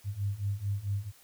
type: beating tone pair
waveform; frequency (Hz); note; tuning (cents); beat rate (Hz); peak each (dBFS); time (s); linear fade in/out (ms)
sine; 98 / 102.5; G2 / G#2; 0 / -22; 4.5; -34 / -32; 0.04-1.12; 50
effects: white hiss -59 dBFS RMS until 1.23 s